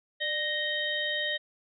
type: harmonic tone with a mistuned harmonic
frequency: 622.3 Hz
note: D#5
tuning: in tune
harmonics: 1 / 3 / 5 / 6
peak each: -36 / -31 / -34 / -34 dBFS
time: 0.2-1.38 s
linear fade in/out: 20 ms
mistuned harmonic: 1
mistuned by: -73 cents
effects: none